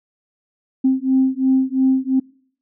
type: beating tone pair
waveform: sine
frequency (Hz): 261.6 / 264.5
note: C4 / C4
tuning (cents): 0 / +19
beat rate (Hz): 2.9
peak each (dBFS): -16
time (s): 0.84-2.2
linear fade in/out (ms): 10
effects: noise-tail reverb RT60 0.6 s tail -26 dB re dry + tanh soft clip ceiling -6 dBFS